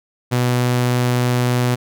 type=tone; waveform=sawtooth; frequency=123.47 Hz; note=B2; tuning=in tune; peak=-11 dBFS; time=0.31-1.76 s; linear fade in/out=20 ms; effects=none